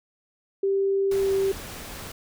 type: tone with pitch glide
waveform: sine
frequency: 392 to 388.6 Hz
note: G4 to G4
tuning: 0 to -15 cents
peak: -20 dBFS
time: 0.63-1.52 s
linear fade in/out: 5 ms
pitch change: -15 cents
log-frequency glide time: 1.15-1.32 s
type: noise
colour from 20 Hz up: pink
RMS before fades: -38 dBFS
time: 1.11-2.12 s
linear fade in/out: 5 ms
effects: none